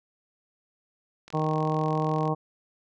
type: click train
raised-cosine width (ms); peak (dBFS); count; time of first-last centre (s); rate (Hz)
0.2; -28; 44; 1.28-2.278; 43.1
type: harmonic tone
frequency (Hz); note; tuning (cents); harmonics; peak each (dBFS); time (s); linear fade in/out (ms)
155.56; D#3; 0; 1 / 2 / 3 / 4 / 5 / 6 / 7; -27 / -32 / -31 / -34 / -32 / -36 / -33; 1.33-2.35; 20
effects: none